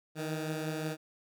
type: beating tone pair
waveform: 15% pulse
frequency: 155.56 / 161.16 Hz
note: D#3 / E3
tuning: 0 / -39 cents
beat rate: 5.6 Hz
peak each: -28 / -35 dBFS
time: 0.15-0.97 s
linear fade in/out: 50 ms
effects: none